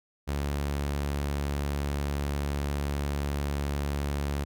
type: tone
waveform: sawtooth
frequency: 71.4 Hz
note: D2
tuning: 48 cents flat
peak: -24 dBFS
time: 0.27-4.45 s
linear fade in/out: 20 ms
effects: none